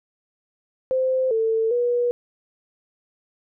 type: tone with pitch steps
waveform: sine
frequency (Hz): 519 / 447 / 483.9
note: C5 / A4 / B4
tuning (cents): -14 / +27 / -35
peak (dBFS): -18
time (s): 0.91-2.11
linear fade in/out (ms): 0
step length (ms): 400
effects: none